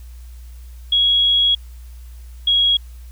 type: tone pair in turn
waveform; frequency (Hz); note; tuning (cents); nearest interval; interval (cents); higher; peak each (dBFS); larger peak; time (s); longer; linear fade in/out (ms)
sine; 3322 / 3310; G#7 / G#7; 0 / -6; unison; 6; first; -12; neither; 0.92-1.55 / 2.47-2.77; first; 5
effects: added 60 Hz sine -34 dBFS peak until 3.11 s + white hiss -53 dBFS RMS until 3.11 s